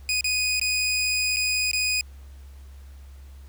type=tone with dropouts; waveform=20% pulse; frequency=2489 Hz; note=D#7; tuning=in tune; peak=-17 dBFS; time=0.09-2.01 s; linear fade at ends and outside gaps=1 ms; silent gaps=0.209-0.243 / 0.597-0.614 / 1.362-1.368 / 1.714-1.732 s; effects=added 68 Hz sine -41 dBFS peak until 3.48 s + pink hiss -58 dBFS RMS until 3.48 s